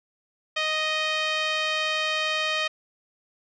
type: tone with low-pass filter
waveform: 5% pulse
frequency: 622.3 Hz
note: D#5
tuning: in tune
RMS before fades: -26 dBFS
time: 0.56-2.68 s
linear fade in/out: 10 ms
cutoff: 3000 Hz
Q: 1.4
effects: none